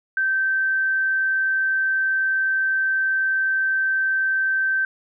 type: tone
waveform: sine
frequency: 1553 Hz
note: G6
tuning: 17 cents flat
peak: -18 dBFS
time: 0.17-4.85 s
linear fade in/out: 2 ms
effects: none